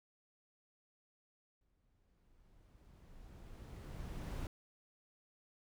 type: noise with exponential growth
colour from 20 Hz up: brown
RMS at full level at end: -39 dBFS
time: 1.61-4.47 s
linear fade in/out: 2 ms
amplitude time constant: 620 ms
effects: none